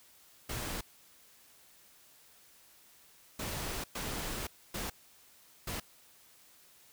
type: noise bursts at uneven times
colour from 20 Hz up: pink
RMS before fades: -38 dBFS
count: 5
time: 0.49-0.81 / 3.39-3.84 / 3.95-4.47 / 4.74-4.9 / 5.67-5.8 s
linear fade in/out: 5 ms
effects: white hiss -61 dBFS RMS until 6.92 s